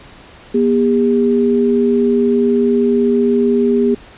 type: tone pair together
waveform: sine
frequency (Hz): 240.4 / 404.3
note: B3 / G#4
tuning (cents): -46 / -46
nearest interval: major sixth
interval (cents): 900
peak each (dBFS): -13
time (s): 0.54-3.95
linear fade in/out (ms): 10
effects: pink hiss -40 dBFS RMS until 4.17 s + resampled to 8000 Hz